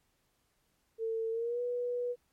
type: tone with pitch glide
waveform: sine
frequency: 450 to 487.9 Hz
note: A4 to B4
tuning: +39 to -21 cents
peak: -31 dBFS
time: 0.98-2.16 s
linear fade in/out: 50 ms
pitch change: +140 cents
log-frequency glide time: 1.31-1.61 s
effects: pink hiss -75 dBFS RMS until 2.32 s + MP3 64 kbps